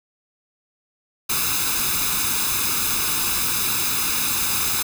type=noise with comb filter; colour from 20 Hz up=white; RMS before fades=-22 dBFS; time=1.29-4.83 s; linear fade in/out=10 ms; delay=0.79 ms; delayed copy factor=+0.7; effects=none